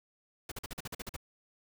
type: noise bursts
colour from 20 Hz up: pink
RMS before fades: -40 dBFS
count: 10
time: 0.49-1.165 s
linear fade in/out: 5 ms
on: 27 ms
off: 45 ms
effects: none